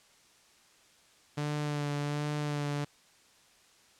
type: tone with vibrato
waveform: sawtooth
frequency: 146.83 Hz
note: D3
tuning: in tune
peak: -27 dBFS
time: 1.37-2.85 s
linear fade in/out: 10 ms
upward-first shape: sine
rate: 1.3 Hz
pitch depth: 23 cents each way
effects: white hiss -62 dBFS RMS until 3.99 s + low-pass 8000 Hz 12 dB/octave